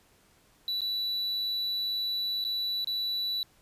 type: tone with dropouts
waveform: triangle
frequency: 3951 Hz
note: B7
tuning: in tune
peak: -27 dBFS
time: 0.68-3.43 s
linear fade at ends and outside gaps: 1 ms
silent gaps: 0.807-0.817 / 2.441-2.449 / 2.845-2.872 s
effects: pink hiss -63 dBFS RMS until 3.61 s + resampled to 32000 Hz